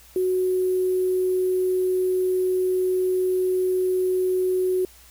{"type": "tone with sample-and-hold", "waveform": "sine", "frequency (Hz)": 369.4, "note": "F#4", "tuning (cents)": -3, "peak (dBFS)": -19, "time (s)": [0.16, 4.85], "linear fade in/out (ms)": 2, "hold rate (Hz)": 11025, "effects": ["added 60 Hz sine -53 dBFS peak until 5.1 s", "white hiss -51 dBFS RMS until 5.1 s"]}